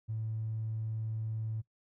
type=tone with tanh clipping; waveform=triangle; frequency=110.3 Hz; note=A2; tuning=5 cents sharp; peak=-33 dBFS; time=0.08-1.62 s; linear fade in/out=20 ms; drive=1 dB; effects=noise-tail reverb RT60 0.1 s tail -19 dB re dry